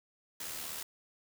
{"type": "noise with amplitude modulation", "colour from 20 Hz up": "white", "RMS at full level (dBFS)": -39, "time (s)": [0.4, 0.83], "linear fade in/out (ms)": 5, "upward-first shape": "sine", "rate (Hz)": 76, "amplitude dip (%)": 45, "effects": []}